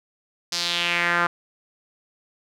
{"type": "tone with band-pass filter sweep", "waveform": "sawtooth", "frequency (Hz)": 173, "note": "F3", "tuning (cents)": -16, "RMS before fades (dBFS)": -23, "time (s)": [0.52, 1.27], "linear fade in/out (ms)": 5, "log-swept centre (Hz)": [5200, 1300], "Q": 2.9, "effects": []}